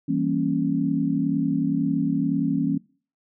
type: chord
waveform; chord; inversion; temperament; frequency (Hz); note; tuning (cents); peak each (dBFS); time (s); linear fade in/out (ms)
sine; E diminished seventh; none; equal with one note detuned; 164.81 / 196 / 233.1 / 275.1; E3 / G3 / Bb3 / Db4; 0 / 0 / 0 / -13; -27 / -29 / -27 / -23; 0.08-2.78; 10
effects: noise-tail reverb RT60 0.4 s tail -22 dB re dry